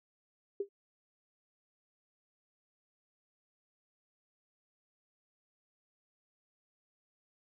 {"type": "tone with exponential decay", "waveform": "sine", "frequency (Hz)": 399.6, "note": "G4", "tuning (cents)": 33, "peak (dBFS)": -28, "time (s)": [0.6, 0.69], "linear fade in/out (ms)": 5, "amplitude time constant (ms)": 18, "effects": []}